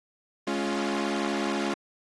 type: chord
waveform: sawtooth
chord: Db major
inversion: second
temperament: equal with one note detuned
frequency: 210.3 / 277.2 / 349.2 Hz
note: Ab3 / Db4 / F4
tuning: +22 / 0 / 0 cents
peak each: -27 dBFS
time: 0.47-1.74 s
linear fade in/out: 5 ms
effects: low-pass 7000 Hz 12 dB/octave + AAC 32 kbps